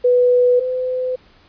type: tone pair in turn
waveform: sine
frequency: 493.9 / 508.4 Hz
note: B4 / C5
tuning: 0 / -50 cents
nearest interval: minor second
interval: 50 cents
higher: second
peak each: -10 / -18 dBFS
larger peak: first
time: 0.04-0.6 / 0.6-1.16 s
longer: neither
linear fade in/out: 10 ms
effects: pink hiss -51 dBFS RMS until 1.48 s + resampled to 11025 Hz